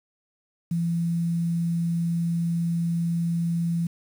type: tone with quantisation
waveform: sine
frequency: 169 Hz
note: E3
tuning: 43 cents sharp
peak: -22 dBFS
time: 0.71-3.87 s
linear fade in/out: 5 ms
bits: 8
effects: none